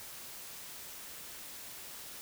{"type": "silence", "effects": ["white hiss -47 dBFS RMS until 2.21 s"]}